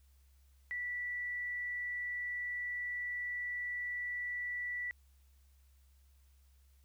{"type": "tone", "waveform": "sine", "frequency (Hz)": 1960, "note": "B6", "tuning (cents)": -14, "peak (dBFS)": -36, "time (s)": [0.71, 4.91], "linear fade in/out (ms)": 0, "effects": ["added 67 Hz sine -62 dBFS peak until 6.84 s", "white hiss -75 dBFS RMS until 6.84 s"]}